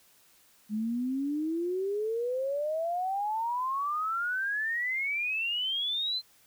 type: exponential sweep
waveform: sine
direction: up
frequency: 207.7 to 4148 Hz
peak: -28 dBFS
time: 0.69-6.22 s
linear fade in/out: 50 ms
effects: white hiss -62 dBFS RMS until 6.46 s